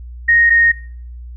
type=tone pair in turn; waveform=sine; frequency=1864.7 / 1857.6 Hz; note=A#6 / A#6; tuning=0 / -7 cents; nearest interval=unison; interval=7 cents; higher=first; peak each=-8 / -8 dBFS; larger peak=neither; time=0.28-0.5 / 0.5-0.72 s; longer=neither; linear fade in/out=10 ms; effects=noise-tail reverb RT60 0.5 s tail -20 dB re dry + added 60 Hz sine -29 dBFS peak until 1.36 s